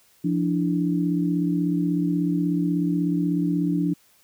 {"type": "tone cluster", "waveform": "sine", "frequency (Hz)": [172.8, 292.2, 328.6], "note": ["F3", "D4", "E4"], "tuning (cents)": [-18, -9, -5], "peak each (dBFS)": [-23, -23, -31], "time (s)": [0.24, 3.94], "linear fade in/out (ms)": 10, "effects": ["white hiss -59 dBFS RMS until 4.23 s"]}